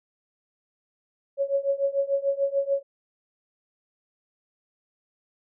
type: tone with tremolo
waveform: sine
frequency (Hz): 554.4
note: C#5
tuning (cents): 0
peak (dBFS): -18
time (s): 1.37-2.83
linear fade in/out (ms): 50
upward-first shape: triangle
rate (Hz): 6.8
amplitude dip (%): 95
effects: none